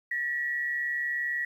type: tone pair together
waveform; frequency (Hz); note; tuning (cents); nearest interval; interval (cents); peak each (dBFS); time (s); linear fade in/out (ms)
sine; 1783.1 / 1923; A6 / B6; +23 / -47; minor second; 130; -36 / -28; 0.11-1.45; 5
effects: 10-bit